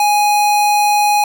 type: tone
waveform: square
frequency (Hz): 830.6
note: G#5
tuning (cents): 0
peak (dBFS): -11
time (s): 0-1.24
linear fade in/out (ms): 2
effects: none